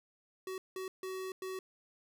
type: tone bursts at uneven times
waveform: square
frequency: 376.3 Hz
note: F#4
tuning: 29 cents sharp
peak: -39 dBFS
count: 4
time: 0.47-0.58 / 0.76-0.88 / 1.03-1.32 / 1.42-1.59 s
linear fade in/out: 2 ms
effects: none